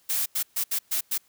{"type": "noise bursts at uneven times", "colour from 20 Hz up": "blue", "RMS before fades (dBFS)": -26, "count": 6, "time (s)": [[0.09, 0.26], [0.35, 0.43], [0.56, 0.64], [0.71, 0.79], [0.91, 1.01], [1.11, 1.18]], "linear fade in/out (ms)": 10, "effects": ["white hiss -63 dBFS RMS until 1.28 s"]}